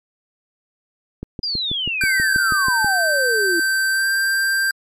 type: click train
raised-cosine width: 3 ms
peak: -15 dBFS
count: 11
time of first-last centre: 1.23-2.846 s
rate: 6.19 Hz
type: exponential sweep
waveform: sine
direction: down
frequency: 4978 to 326.3 Hz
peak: -20 dBFS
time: 1.43-3.6 s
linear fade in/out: 5 ms
type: tone with pitch glide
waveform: square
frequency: 1555 to 1577.6 Hz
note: G6 to G6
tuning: -14 to +11 cents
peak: -17 dBFS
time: 2.01-4.71 s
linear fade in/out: 2 ms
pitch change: +25 cents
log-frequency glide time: 3.91-4.07 s
effects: MP3 64 kbps